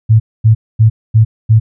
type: tone bursts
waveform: sine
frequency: 110.7 Hz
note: A2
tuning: 11 cents sharp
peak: -3 dBFS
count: 5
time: 0.09-1.6 s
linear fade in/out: 20 ms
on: 110 ms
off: 240 ms
effects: none